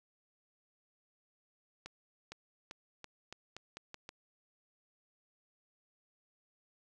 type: accelerating click train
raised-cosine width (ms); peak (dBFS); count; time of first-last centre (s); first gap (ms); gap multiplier
0.2; -28; 9; 1.86-4.091; 460; 0.85
effects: none